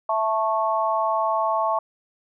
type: chord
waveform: sine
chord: A major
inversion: second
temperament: just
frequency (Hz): 660 / 880 / 1100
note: E5 / A5 / C#6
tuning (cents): +2 / 0 / -14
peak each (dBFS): -24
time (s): 0.09-1.79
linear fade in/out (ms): 5
effects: none